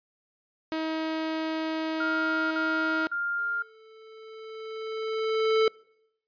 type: tone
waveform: sawtooth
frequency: 318.2 Hz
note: D#4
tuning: 39 cents sharp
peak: -24 dBFS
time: 0.72-3.07 s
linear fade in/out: 0 ms
type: tone bursts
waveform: sine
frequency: 1401 Hz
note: F6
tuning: 5 cents sharp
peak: -27 dBFS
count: 3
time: 2-3.624 s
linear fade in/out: 5 ms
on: 510 ms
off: 47 ms
type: tone with exponential growth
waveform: square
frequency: 440.6 Hz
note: A4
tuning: 2 cents sharp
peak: -19 dBFS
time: 3.38-5.68 s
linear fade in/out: 2 ms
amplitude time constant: 500 ms
effects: noise-tail reverb RT60 0.8 s tail -26 dB re dry + resampled to 11025 Hz